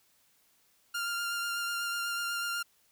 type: tone with vibrato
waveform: sawtooth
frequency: 1396.9 Hz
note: F6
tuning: in tune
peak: -28 dBFS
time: 0.94-2.63 s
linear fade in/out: 10 ms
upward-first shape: sine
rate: 8.1 Hz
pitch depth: 14 cents each way
effects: white hiss -68 dBFS RMS until 2.91 s